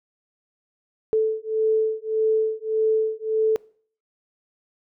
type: beating tone pair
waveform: sine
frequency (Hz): 437.7 / 439.4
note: A4 / A4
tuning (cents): -9 / -2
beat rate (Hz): 1.7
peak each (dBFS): -22 / -22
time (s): 1.13-3.56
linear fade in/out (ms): 0
effects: noise-tail reverb RT60 0.5 s tail -23 dB re dry